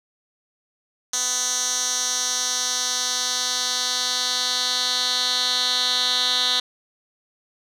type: tone with band-pass filter sweep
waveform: 10% pulse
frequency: 250 Hz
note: B3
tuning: 21 cents sharp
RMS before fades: -23 dBFS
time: 1.13-6.6 s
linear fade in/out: 5 ms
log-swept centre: 6200 to 3900 Hz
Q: 3.5
effects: none